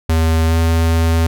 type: tone with pitch glide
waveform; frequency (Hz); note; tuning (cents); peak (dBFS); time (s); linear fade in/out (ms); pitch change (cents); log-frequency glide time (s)
square; 81 to 82.23; E2 to E2; -30 to -4; -12; 0.09-1.27; 5; +26; 0.46-0.54
effects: none